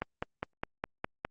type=click train; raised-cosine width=0.5 ms; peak=-17 dBFS; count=7; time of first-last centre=0.02-1.25 s; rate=4.88 Hz; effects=Opus 24 kbps